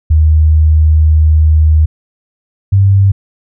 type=tone pair in turn; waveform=sine; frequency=77.78 / 98 Hz; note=D#2 / G2; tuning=0 / 0 cents; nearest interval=major third; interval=400 cents; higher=second; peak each=-4 dBFS; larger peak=neither; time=0.1-1.86 / 2.72-3.12 s; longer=first; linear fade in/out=10 ms; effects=none